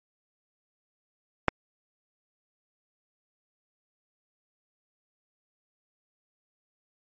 click, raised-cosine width 0.5 ms, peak -4 dBFS, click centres 1.483 s, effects MP3 48 kbps

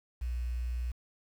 sine tone with quantisation, 60.7 Hz, B1, 29 cents flat, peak -31 dBFS, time 0.21-0.92 s, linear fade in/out 10 ms, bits 9, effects none

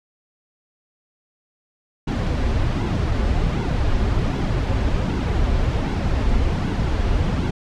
brown noise with flanger, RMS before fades -20 dBFS, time 2.07-7.51 s, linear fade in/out 10 ms, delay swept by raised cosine 1.6 to 6.5 ms, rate 1.3 Hz, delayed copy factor -0.55, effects low-pass 5000 Hz 12 dB/octave

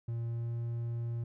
triangle tone with pitch glide, 116.54 to 117.35 Hz, A#2 to A#2, 0 to +12 cents, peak -31 dBFS, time 0.08-1.24 s, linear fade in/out 5 ms, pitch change +12 cents, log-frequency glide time 0.27-0.53 s, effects none

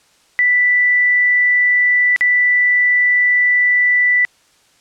sine tone with dropouts, 1975.5 Hz, B6, in tune, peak -10 dBFS, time 0.39-4.25 s, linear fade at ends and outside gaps 0 ms, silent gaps 2.162-2.209 s, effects white hiss -54 dBFS RMS until 4.8 s + low-pass 8000 Hz 12 dB/octave

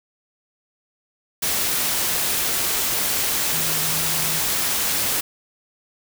sine tone in noise, 159.2 Hz, D#3, 40 cents sharp, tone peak -33 dBFS, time 3.53-4.4 s, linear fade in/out 10 ms, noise white, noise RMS -22 dBFS, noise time 1.42-5.21 s, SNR -14 dB, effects none

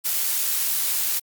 blue noise with amplitude modulation, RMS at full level -22 dBFS, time 0.04-1.2 s, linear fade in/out 20 ms, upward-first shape sine, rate 80.6 Hz, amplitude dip 25%, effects Opus 48 kbps

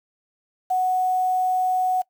sine tone with quantisation, 740 Hz, F#5, in tune, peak -18 dBFS, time 0.7-2.02 s, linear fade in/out 10 ms, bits 7, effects noise-tail reverb RT60 0.1 s tail -21 dB re dry

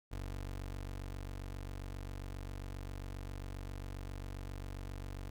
25% pulse tone with ADSR envelope, 47.46 Hz, F#1, 45 cents sharp, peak -36 dBFS, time 0.11-5.3 s, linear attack 13 ms, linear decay 1200 ms, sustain -2 dB, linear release 6 ms, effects none

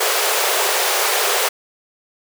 pink high-pass noise, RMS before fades -18 dBFS, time 0-1.49 s, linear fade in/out 10 ms, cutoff 380 Hz, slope 96 dB/octave, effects none

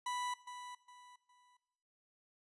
40% pulse tone with echo, 987.8 Hz, B5, in tune, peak -36 dBFS, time 0.06-0.34 s, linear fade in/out 5 ms, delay 410 ms, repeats 3, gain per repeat -10 dB, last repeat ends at 1.57 s, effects noise-tail reverb RT60 0.9 s tail -18 dB re dry + resampled to 24000 Hz

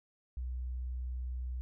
sine tone, 62.4 Hz, B1, 19 cents sharp, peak -35 dBFS, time 0.37-1.61 s, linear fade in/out 0 ms, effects none

